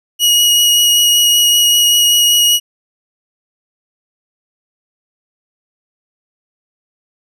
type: tone with vibrato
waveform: sawtooth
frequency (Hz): 2897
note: F#7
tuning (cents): -37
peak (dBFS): -5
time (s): 0.19-2.6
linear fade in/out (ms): 50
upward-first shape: sine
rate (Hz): 5.2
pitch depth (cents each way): 9
effects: none